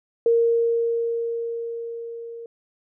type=tone with level ramp; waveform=sine; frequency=464.4 Hz; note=A#4; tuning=7 cents flat; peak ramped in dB=-14 to -34 dBFS; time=0.26-2.46 s; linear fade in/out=2 ms; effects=none